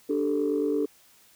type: chord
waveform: sine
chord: D suspended fourth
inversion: none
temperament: just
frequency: 293.7 / 391.6 / 440.5 Hz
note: D4 / G4 / A4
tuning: 0 / -2 / +2 cents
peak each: -26 / -29 / -26 dBFS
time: 0.09-0.86 s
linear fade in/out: 10 ms
effects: tanh soft clip ceiling -16 dBFS + white hiss -58 dBFS RMS until 1.35 s